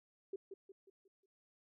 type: tone with echo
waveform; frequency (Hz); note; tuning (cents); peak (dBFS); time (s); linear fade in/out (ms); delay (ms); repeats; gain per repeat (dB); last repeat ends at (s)
sine; 389; G4; -13; -39; 0.33-0.36; 5; 180; 5; -7; 1.26
effects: none